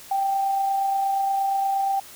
sine tone with amplitude modulation, 784 Hz, G5, in tune, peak -19 dBFS, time 0.11-2 s, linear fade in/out 5 ms, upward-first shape sine, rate 28.5 Hz, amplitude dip 25%, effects white hiss -44 dBFS RMS until 2.15 s

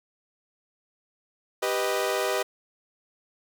sawtooth chord, G augmented, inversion none, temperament equal, 392 / 493.9 / 622.3 Hz, G4 / B4 / D#5, 0 / 0 / 0 cents, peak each -25 dBFS, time 1.62-2.43 s, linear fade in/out 10 ms, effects none

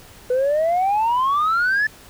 sine exponential sweep, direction up, 491 to 1760 Hz, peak -14 dBFS, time 0.3-1.87 s, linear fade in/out 5 ms, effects tanh soft clip ceiling -14 dBFS + pink hiss -45 dBFS RMS until 2.09 s

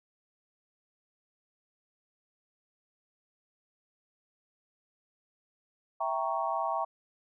sine chord, E diminished seventh, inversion none, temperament equal, 659.3 / 784 / 932.3 / 1108.7 Hz, E5 / G5 / Bb5 / Db6, 0 / 0 / 0 / 0 cents, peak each -34 dBFS, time 6-6.85 s, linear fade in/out 10 ms, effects none

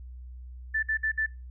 sine tone bursts, 1760 Hz, A6, in tune, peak -24 dBFS, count 4, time 0.74-1.264 s, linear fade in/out 10 ms, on 89 ms, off 56 ms, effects noise-tail reverb RT60 0.3 s tail -25 dB re dry + added 62 Hz sine -40 dBFS peak until 1.5 s

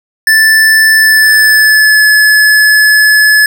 square tone with pitch glide, 1760 to 1714.8 Hz, A6 to A6, 0 to -45 cents, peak -4 dBFS, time 0.27-3.46 s, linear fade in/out 2 ms, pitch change -45 cents, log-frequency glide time 0.96-2.06 s, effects none

